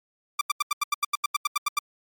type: tone bursts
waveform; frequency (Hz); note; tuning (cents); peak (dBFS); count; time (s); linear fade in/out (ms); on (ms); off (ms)
sawtooth; 1178; D6; +5; -17; 14; 0.39-1.79; 5; 22; 84
effects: MP3 96 kbps